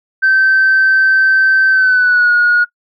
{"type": "tone with pitch glide", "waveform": "sine", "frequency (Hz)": [1548, 1444.3], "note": ["G6", "F#6"], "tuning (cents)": [-22, -42], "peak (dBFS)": -6, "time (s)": [0.22, 2.65], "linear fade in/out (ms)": 20, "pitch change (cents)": -120, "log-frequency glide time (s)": [1.7, 2.32], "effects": ["noise-tail reverb RT60 0.1 s tail -21 dB re dry", "tanh soft clip ceiling -4 dBFS"]}